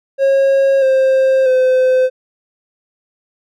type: tone with pitch steps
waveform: triangle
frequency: 544 / 528.8 / 514.1 Hz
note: C#5 / C5 / C5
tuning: -33 / +18 / -31 cents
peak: -7 dBFS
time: 0.18-2.1 s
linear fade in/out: 50 ms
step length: 640 ms
effects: none